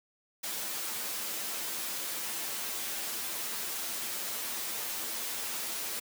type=noise with comb filter; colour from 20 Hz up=white; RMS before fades=-36 dBFS; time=0.43-6 s; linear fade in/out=10 ms; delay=8.9 ms; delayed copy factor=+0.6; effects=high-pass 200 Hz 12 dB/octave